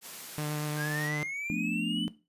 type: high-pass noise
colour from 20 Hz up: white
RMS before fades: -43 dBFS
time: 0.01-1.11 s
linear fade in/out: 50 ms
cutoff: 130 Hz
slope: 48 dB/octave
type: tone with vibrato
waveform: sawtooth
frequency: 150.2 Hz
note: D3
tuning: 39 cents sharp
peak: -27 dBFS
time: 0.38-1.23 s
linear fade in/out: 0 ms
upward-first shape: triangle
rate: 8.4 Hz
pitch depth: 14 cents each way
type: linear sweep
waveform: triangle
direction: up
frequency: 1568 to 3054 Hz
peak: -32 dBFS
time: 0.76-2.09 s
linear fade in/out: 50 ms
type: chord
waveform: sine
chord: B half-diminished seventh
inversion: second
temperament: equal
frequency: 174.61 / 220 / 246.9 / 293.7 Hz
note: F3 / A3 / B3 / D4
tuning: 0 / 0 / 0 / 0 cents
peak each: -35 / -34 / -37 / -34 dBFS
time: 1.5-2.08 s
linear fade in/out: 0 ms
effects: noise-tail reverb RT60 0.3 s tail -17 dB re dry + resampled to 32000 Hz